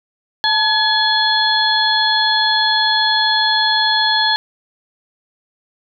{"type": "harmonic tone with a mistuned harmonic", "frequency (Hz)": 847, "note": "G#5", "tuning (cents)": 34, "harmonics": [1, 2, 4, 5], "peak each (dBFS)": [-18, -18, -18, -18], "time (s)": [0.44, 4.36], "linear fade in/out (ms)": 0, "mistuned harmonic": 1, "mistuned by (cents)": 65, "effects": []}